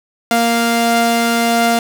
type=tone pair together; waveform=sawtooth; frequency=233.1 / 697.8 Hz; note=A#3 / F5; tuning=0 / -2 cents; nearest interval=octave + perfect fifth; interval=1898 cents; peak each=-11 dBFS; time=0.31-1.79 s; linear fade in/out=2 ms; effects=none